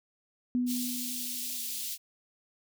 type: tone with exponential decay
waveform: sine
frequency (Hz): 246.9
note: B3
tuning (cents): 0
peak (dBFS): -24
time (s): 0.55-1.89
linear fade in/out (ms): 0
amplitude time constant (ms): 290
type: high-pass noise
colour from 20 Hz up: white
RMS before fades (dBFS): -36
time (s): 0.66-1.98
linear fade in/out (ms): 50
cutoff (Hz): 3000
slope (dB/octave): 24
effects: none